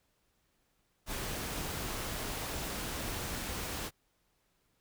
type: noise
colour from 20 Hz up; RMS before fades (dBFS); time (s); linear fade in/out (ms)
pink; -38; 1.06-3.91; 50
effects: pink hiss -75 dBFS RMS until 4.8 s